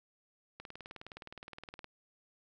click train, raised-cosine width 0.3 ms, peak -30 dBFS, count 25, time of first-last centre 0.6-1.844 s, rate 19.3 Hz, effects none

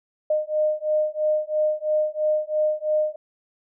sine beating tone pair, 611 / 614 Hz, D#5 / D#5, -32 / -23 cents, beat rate 3 Hz, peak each -23 / -23 dBFS, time 0.3-3.16 s, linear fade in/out 5 ms, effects none

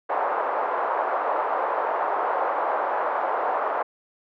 white band-pass noise, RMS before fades -25 dBFS, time 0.09-3.83 s, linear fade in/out 10 ms, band 500 to 1100 Hz, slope 24 dB/octave, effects none

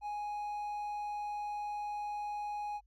triangle tone, 830.6 Hz, G#5, in tune, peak -34 dBFS, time 0.01-2.81 s, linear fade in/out 50 ms, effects added 50 Hz sine -64 dBFS peak until 2.86 s

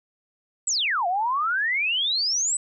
sine exponential two-way sweep, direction down then up, 8200 to 685 to 8200 Hz, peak -21 dBFS, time 0.67-2.57 s, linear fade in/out 5 ms, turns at 1.07 s, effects none

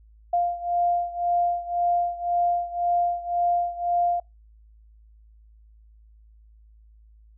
sine beating tone pair, 698.5 / 700.4 Hz, F5 / F5, 0 / +5 cents, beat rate 1.9 Hz, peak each -23 / -26 dBFS, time 0.33-4.2 s, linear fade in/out 5 ms, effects noise-tail reverb RT60 0.2 s tail -25 dB re dry + added 54 Hz sine -50 dBFS peak until 7.37 s

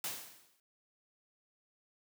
white noise with exponential decay, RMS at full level -36 dBFS, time 0.04-0.6 s, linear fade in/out 2 ms, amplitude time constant 120 ms, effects high-pass 100 Hz 12 dB/octave

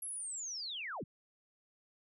sine linear sweep, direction down, 11340 to 75.7 Hz, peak -39 dBFS, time 0.02-1.04 s, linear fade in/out 5 ms, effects none

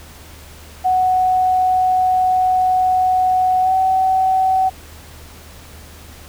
sine tone with pitch glide, 741 to 756.1 Hz, F#5 to F#5, +2 to +37 cents, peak -12 dBFS, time 0.84-4.7 s, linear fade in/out 20 ms, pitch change +35 cents, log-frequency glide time 3.61-3.73 s, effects added 77 Hz sine -40 dBFS peak until 6.28 s + pink hiss -41 dBFS RMS until 6.28 s

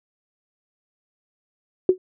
sine tone with exponential decay, 370 Hz, F#4, in tune, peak -7 dBFS, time 1.89-1.98 s, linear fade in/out 2 ms, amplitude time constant 18 ms, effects none

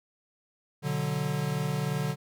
square chord, B minor, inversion none, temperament equal with one note detuned, 124.11 / 146.83 / 185 Hz, B2 / D3 / F#3, +9 / 0 / 0 cents, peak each -36 / -30 / -35 dBFS, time 0.82-2.16 s, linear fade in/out 50 ms, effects none

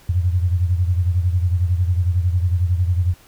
sine beating tone pair, 87.31 / 98.31 Hz, F2 / G2, 0 / +5 cents, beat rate 11 Hz, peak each -16 / -22 dBFS, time 0.09-3.14 s, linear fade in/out 5 ms, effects pink hiss -50 dBFS RMS until 3.27 s

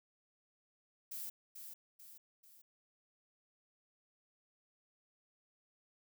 violet noise with echo, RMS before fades -44 dBFS, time 1.11-1.3 s, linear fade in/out 10 ms, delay 440 ms, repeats 3, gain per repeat -6 dB, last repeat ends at 2.62 s, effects none

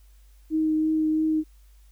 sine tone with vibrato, 312.9 Hz, D#4, 10 cents sharp, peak -20 dBFS, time 0.5-1.44 s, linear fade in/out 50 ms, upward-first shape triangle, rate 3 Hz, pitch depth 14 cents each way, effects added 50 Hz sine -50 dBFS peak until 1.91 s + white hiss -65 dBFS RMS until 1.91 s

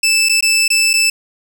20% pulse tone with dropouts, 2637 Hz, E7, in tune, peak -6 dBFS, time 0.03-1.1 s, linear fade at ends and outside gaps 5 ms, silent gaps 0.288-0.294 / 0.408-0.425 / 0.68-0.702 / 0.933-0.937 s, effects none

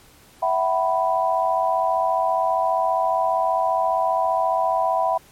sine chord, E suspended second, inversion none, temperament equal with one note detuned, 659.3 / 754.2 / 987.8 Hz, E5 / F#5 / B5, 0 / +33 / 0 cents, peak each -22 dBFS, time 0.42-5.18 s, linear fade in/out 10 ms, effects pink hiss -51 dBFS RMS until 5.31 s + MP3 64 kbps

